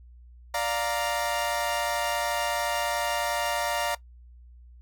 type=chord; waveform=sawtooth; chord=Bb major; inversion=first; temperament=equal; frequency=587.3 / 698.5 / 932.3 Hz; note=D5 / F5 / Bb5; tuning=0 / 0 / 0 cents; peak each=-27 / -27 / -26 dBFS; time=0.54-3.95 s; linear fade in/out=5 ms; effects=noise-tail reverb RT60 0.1 s tail -18 dB re dry + added 60 Hz sine -47 dBFS peak until 4.81 s